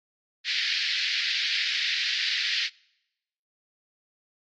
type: band-pass noise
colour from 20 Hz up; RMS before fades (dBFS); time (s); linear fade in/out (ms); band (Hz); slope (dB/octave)
white; -27; 0.44-2.7; 50; 1700 to 4800; 48
effects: noise-tail reverb RT60 0.9 s tail -26 dB re dry + MP3 48 kbps